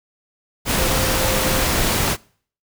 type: tone in noise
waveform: sine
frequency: 523.3 Hz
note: C5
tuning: in tune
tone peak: -26 dBFS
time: 0.75-1.65 s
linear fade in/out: 50 ms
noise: pink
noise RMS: -19 dBFS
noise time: 0.65-2.17 s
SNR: -10 dB
effects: noise-tail reverb RT60 0.5 s tail -24 dB re dry